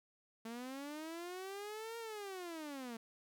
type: linear two-way sweep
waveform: sawtooth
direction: up then down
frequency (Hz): 222.4 to 466.3 to 222.4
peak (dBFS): -40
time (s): 0.45-2.97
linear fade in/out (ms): 5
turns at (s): 1.98
effects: none